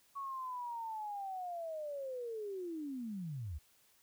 sine linear sweep, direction down, 1119 to 65.41 Hz, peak -39 dBFS, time 0.15-3.59 s, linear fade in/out 20 ms, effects white hiss -69 dBFS RMS until 4.02 s

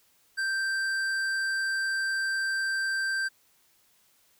triangle tone with hard clipping, 1568 Hz, G6, in tune, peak -28 dBFS, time 0.37-3.29 s, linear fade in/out 20 ms, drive 14 dB, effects white hiss -65 dBFS RMS until 4.39 s

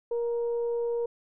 sine tone with frequency modulation, 471.2 Hz, A#4, 19 cents sharp, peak -26 dBFS, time 0.11-1.06 s, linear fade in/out 5 ms, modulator 466 Hz, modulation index 0.25, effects none

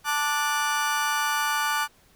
35% pulse chord, D major, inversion second, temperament just, 881 / 1174.7 / 1468.3 Hz, A5 / D6 / F#6, +2 / 0 / -14 cents, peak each -26 / -26 / -26 dBFS, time 0.04-1.88 s, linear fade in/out 50 ms, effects pink hiss -59 dBFS RMS until 2.15 s

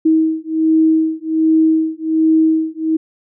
sine beating tone pair, 318 / 319.3 Hz, D#4 / D#4, +38 / +45 cents, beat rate 1.3 Hz, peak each -14 dBFS, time 0.05-2.97 s, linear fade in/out 10 ms, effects none

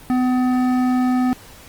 triangle tone with hard clipping, 252.4 Hz, B3, 38 cents sharp, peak -17 dBFS, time 0.1-1.33 s, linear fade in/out 0 ms, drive 16 dB, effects pink hiss -43 dBFS RMS until 1.68 s + Opus 32 kbps

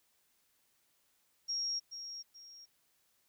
sine tone with echo, 5588 Hz, F8, in tune, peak -33 dBFS, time 1.48-1.8 s, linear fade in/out 20 ms, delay 430 ms, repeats 2, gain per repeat -9 dB, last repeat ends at 2.66 s, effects white hiss -74 dBFS RMS until 3.28 s

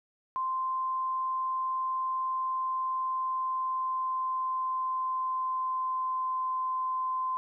sine tone with pitch glide, 1042 to 1034.2 Hz, C6 to C6, -7 to -20 cents, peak -28 dBFS, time 0.36-7.37 s, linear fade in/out 0 ms, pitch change -13 cents, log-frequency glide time 2.25-6.52 s, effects none

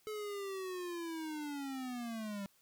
square linear sweep, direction down, 432 to 195.1 Hz, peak -40 dBFS, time 0.07-2.46 s, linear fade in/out 0 ms, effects white hiss -70 dBFS RMS until 2.61 s

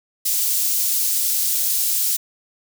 white high-pass noise, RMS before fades -20 dBFS, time 0.25-2.17 s, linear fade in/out 10 ms, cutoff 5500 Hz, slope 12 dB/octave, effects none

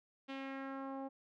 sawtooth tone with low-pass filter sweep, 270.2 Hz, C#4, 44 cents flat, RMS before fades -44 dBFS, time 0.28-1.09 s, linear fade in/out 20 ms, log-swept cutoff 3200 to 760 Hz, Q 2, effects none

